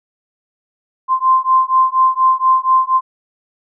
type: beating tone pair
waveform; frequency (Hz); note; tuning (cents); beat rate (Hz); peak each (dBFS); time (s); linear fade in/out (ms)
sine; 1041 / 1045.2; C6 / C6; -9 / -2; 4.2; -13; 1.08-3.01; 50
effects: none